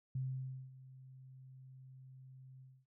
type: tone with ADSR envelope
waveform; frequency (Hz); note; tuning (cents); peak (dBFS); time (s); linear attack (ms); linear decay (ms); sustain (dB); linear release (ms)
sine; 130.81; C3; 0; -35; 0.15-2.86; 5; 550; -18; 250
effects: none